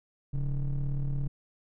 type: ring-modulated tone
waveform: triangle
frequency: 77.9 Hz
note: D#2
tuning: 3 cents sharp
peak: -22 dBFS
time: 0.33-1.28 s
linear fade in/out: 10 ms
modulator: 59.2 Hz
effects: none